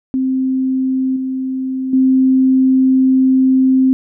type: tone with level steps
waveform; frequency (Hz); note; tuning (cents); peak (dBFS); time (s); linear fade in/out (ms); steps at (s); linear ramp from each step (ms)
sine; 261.6; C4; 0; -13 / -17 / -8; 0.14-3.93; 0; 1.16 / 1.93; 5
effects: none